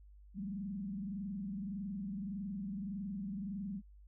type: tone with frequency modulation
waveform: sine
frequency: 197.1 Hz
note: G3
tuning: 10 cents sharp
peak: -38 dBFS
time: 0.34-3.82 s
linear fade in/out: 50 ms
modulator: 21.7 Hz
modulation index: 0.85
effects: added 50 Hz sine -55 dBFS peak until 4.07 s